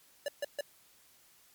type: tone bursts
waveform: square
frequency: 576 Hz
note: D5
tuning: 34 cents flat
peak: -32 dBFS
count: 3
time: 0.26-0.609 s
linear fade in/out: 2 ms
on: 23 ms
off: 140 ms
effects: white hiss -63 dBFS RMS until 1.54 s + MP3 96 kbps